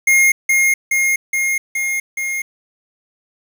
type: tone with echo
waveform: square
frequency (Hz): 2138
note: C7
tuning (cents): +37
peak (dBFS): -10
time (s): 0.07-0.32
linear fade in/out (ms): 5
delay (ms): 420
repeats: 5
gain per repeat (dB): -2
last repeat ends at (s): 2.42
effects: 7-bit